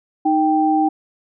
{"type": "tone pair together", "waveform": "sine", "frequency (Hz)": [311.1, 784], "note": ["D#4", "G5"], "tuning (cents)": [0, 0], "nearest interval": "octave + major third", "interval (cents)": 1600, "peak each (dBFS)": -16, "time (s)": [0.25, 0.89], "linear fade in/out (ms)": 10, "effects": []}